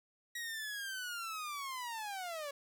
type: linear sweep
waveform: sawtooth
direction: down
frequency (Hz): 1913 to 554.4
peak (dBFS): -36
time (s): 0.35-2.51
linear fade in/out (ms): 5
effects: none